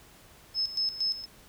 sine tone with tremolo, 5200 Hz, E8, 24 cents flat, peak -25 dBFS, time 0.54-1.26 s, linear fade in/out 50 ms, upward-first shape square, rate 4.3 Hz, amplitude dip 75%, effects pink hiss -55 dBFS RMS until 1.48 s

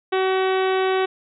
harmonic tone, 378.1 Hz, F#4, 38 cents sharp, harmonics 1 / 2 / 3 / 4 / 5 / 6 / 7 / 8 / 9 / 10, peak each -19 / -25 / -29 / -31 / -33 / -35 / -36 / -37 / -38 / -39 dBFS, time 0.12-1.06 s, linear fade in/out 10 ms, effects none

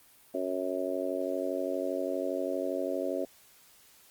harmonic tone, 92.5 Hz, F#2, in tune, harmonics 3 / 4 / 5 / 6 / 7, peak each -36 / -36 / -39 / -34 / -36 dBFS, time 0.34-3.25 s, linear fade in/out 5 ms, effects white hiss -59 dBFS RMS until 4.1 s + Opus 32 kbps

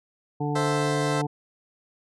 harmonic tone, 146.83 Hz, D3, in tune, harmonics 1 / 2 / 3 / 5 / 6, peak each -27 / -30 / -32 / -34 / -35 dBFS, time 0.4-1.27 s, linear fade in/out 10 ms
20% pulse chord, A minor, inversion none, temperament equal, 440 / 523.3 / 659.3 Hz, A4 / C5 / E5, 0 / 0 / 0 cents, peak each -29 / -24 / -26 dBFS, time 0.55-1.22 s, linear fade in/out 10 ms
effects resampled to 24000 Hz

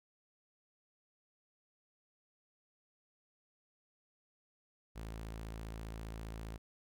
sawtooth tone, 55 Hz, A1, in tune, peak -39 dBFS, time 4.95-6.58 s, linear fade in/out 20 ms, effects none

